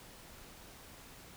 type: silence
effects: pink hiss -54 dBFS RMS until 1.36 s